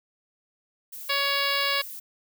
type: noise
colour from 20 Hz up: violet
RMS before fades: -39 dBFS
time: 0.92-2 s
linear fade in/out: 10 ms
type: harmonic tone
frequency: 560 Hz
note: C#5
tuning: 18 cents sharp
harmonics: 1 / 2 / 3 / 4 / 5 / 6 / 7 / 8 / 9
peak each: -33 / -30 / -31 / -30 / -31 / -33 / -32 / -33 / -34 dBFS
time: 1.09-1.82 s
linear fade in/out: 10 ms
effects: none